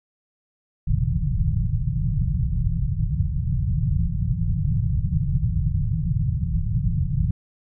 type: low-pass noise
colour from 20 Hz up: white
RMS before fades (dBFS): -22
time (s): 0.87-7.31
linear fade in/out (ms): 5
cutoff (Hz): 170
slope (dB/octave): 96
effects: none